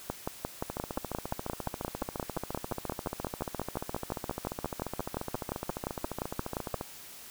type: two click trains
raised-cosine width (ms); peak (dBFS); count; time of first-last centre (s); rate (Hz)
1; -20 / -17; 89 / 39; 0.7-6.811 / 0.1-6.743; 14.4 / 5.72
effects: white hiss -48 dBFS RMS until 7.3 s